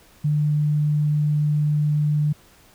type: tone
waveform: sine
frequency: 149.4 Hz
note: D3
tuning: 30 cents sharp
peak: -17 dBFS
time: 0.24-2.33 s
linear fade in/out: 10 ms
effects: pink hiss -53 dBFS RMS until 2.74 s